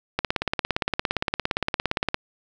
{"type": "click train", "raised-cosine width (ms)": 0.3, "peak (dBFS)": -6, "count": 35, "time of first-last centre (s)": [0.19, 2.144], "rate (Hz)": 17.4, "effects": []}